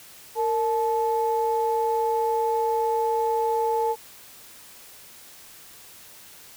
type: tone pair together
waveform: sine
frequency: 460 / 867.7 Hz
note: A#4 / A5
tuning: -23 / -24 cents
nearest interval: major seventh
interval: 1099 cents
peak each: -23 dBFS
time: 0.35-3.96 s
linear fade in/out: 50 ms
effects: tanh soft clip ceiling -13 dBFS + white hiss -47 dBFS RMS until 6.56 s